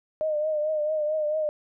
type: tone with vibrato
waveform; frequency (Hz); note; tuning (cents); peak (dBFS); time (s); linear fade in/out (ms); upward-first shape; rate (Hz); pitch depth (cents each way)
sine; 612; D#5; -29; -23; 0.21-1.49; 0; triangle; 4.5; 56
effects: none